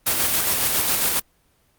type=noise with tremolo; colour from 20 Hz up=white; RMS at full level=-19 dBFS; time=0.06-1.2 s; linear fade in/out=10 ms; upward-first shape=square; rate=7.3 Hz; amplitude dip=30%; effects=pink hiss -62 dBFS RMS until 1.78 s + Opus 24 kbps